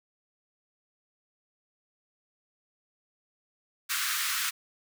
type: high-pass noise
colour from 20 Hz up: pink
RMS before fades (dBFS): -30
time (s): 3.89-4.51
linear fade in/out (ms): 20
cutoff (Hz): 1200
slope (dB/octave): 48
effects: none